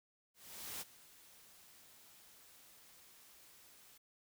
white noise with ADSR envelope, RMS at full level -44 dBFS, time 0.34-3.98 s, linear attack 470 ms, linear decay 28 ms, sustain -18 dB, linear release 9 ms, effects none

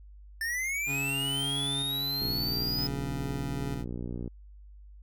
square linear sweep, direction up, 1774 to 5090 Hz, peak -30 dBFS, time 0.41-2.87 s, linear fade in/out 2 ms
25% pulse tone with tremolo, 138.59 Hz, C#3, in tune, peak -30 dBFS, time 0.86-3.85 s, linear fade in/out 50 ms, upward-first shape square, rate 0.52 Hz, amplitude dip 35%
click train, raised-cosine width 3 ms, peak -24 dBFS, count 124, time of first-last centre 2.22-4.277 s, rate 59.8 Hz
effects added 50 Hz sine -47 dBFS peak until 5.02 s

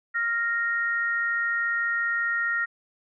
sine tone pair together, 1396.9 / 1862.4 Hz, F6 / A#6, 0 / -2 cents, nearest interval perfect fourth, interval 498 cents, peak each -27 / -25 dBFS, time 0.14-2.66 s, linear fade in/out 20 ms, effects none

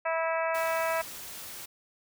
harmonic tone, 326.4 Hz, E4, 17 cents flat, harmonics 2 / 3 / 4 / 5 / 6 / 7 / 8, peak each -29 / -33 / -35 / -37 / -39 / -40 / -41 dBFS, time 0.05-1.02 s, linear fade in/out 10 ms
white noise, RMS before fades -42 dBFS, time 0.54-1.66 s, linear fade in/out 10 ms
effects none

